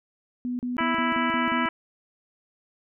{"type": "tone bursts", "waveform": "sine", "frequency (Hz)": 246.9, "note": "B3", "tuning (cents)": 0, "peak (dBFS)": -26, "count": 7, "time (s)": [0.45, 1.658], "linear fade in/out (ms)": 0, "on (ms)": 140, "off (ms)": 38}
{"type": "harmonic tone", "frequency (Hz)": 329.6, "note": "E4", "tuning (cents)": 0, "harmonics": [1, 2, 3, 4, 5, 6, 7, 8, 9], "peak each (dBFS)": [-33, -35, -28, -29, -32, -33, -33, -44, -37], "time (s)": [0.78, 1.69], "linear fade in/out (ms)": 5}
{"effects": []}